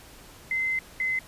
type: tone pair in turn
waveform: sine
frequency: 2063 / 2050 Hz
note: C7 / C7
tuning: -25 / -36 cents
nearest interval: unison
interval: 11 cents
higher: first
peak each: -24 dBFS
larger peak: neither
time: 0.51-0.79 / 1-1.19 s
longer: first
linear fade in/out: 2 ms
effects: pink hiss -49 dBFS RMS until 1.27 s + resampled to 32000 Hz